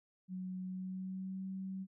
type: tone with pitch glide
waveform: sine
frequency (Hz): 185 to 190.42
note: F#3 to G3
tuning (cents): 0 to -50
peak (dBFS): -39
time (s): 0.28-1.87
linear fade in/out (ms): 50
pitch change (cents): +50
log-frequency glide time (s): 0.63-1.46
effects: none